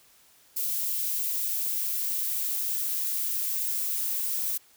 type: noise with high-pass filter sweep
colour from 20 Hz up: violet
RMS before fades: -29 dBFS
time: 0.56-4.58 s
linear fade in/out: 10 ms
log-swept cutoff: 2300 to 590 Hz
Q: 0.83
effects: white hiss -59 dBFS RMS until 4.76 s